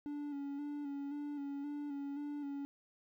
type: tone with vibrato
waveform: triangle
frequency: 286.3 Hz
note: D4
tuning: 44 cents flat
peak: -37 dBFS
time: 0.06-2.65 s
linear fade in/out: 0 ms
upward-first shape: square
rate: 1.9 Hz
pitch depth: 31 cents each way
effects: 13-bit